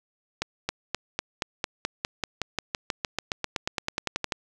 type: accelerating click train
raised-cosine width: 0.2 ms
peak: -9 dBFS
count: 26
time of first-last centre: 0.42-4.322 s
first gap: 270 ms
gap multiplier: 0.95
effects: none